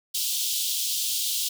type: high-pass noise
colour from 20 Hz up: pink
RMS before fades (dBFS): -27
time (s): 0.14-1.49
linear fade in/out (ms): 10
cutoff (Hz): 3100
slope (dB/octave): 48
effects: none